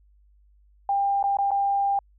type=tone with dropouts; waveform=sine; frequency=797 Hz; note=G5; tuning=28 cents sharp; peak=-20 dBFS; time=0.89-1.99 s; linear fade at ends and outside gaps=2 ms; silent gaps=1.228-1.239 / 1.37-1.386 / 1.507-1.515 s; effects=added 50 Hz sine -55 dBFS peak until 2.18 s